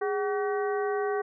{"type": "harmonic tone with a mistuned harmonic", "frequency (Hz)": 380, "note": "F#4", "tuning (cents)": 46, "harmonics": [1, 2, 3, 4, 5], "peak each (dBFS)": [-27, -33, -37, -39, -41], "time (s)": [0.01, 1.22], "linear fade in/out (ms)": 10, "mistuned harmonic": 1, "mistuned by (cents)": 140, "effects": []}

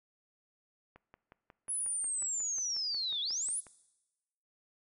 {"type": "click train", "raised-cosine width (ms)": 0.5, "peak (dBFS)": -38, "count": 16, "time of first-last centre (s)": [0.96, 3.668], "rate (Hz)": 5.54}
{"type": "linear two-way sweep", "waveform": "sine", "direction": "down then up", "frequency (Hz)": [10400, 3322, 10400], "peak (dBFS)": -32, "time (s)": [1.68, 3.61], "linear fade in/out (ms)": 20, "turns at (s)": 3.21}
{"effects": ["noise-tail reverb RT60 1.0 s tail -20 dB re dry"]}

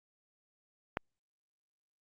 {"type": "click", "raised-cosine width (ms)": 0.5, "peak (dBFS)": -16, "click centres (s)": 0.971, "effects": ["Opus 48 kbps"]}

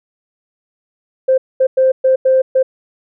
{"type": "tone bursts at uneven times", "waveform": "sine", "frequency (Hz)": 523.3, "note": "C5", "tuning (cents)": 0, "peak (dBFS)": -7, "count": 6, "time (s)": [[1.28, 1.38], [1.6, 1.67], [1.77, 1.92], [2.04, 2.16], [2.25, 2.42], [2.55, 2.63]], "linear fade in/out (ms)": 10, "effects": ["tanh soft clip ceiling -3 dBFS"]}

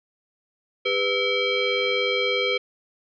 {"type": "tone with frequency modulation", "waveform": "sine", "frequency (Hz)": 1396.9, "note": "F6", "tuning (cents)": 0, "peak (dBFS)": -20, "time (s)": [0.85, 2.58], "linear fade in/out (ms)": 10, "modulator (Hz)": 899, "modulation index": 2.3, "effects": []}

